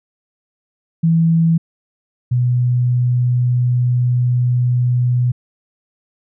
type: tone pair in turn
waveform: sine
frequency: 164.81 / 123.47 Hz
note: E3 / B2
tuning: 0 / 0 cents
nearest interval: perfect fourth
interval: 500 cents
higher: first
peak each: -10 / -12 dBFS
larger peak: first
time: 1.03-1.58 / 2.31-5.32 s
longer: second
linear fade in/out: 10 ms
effects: none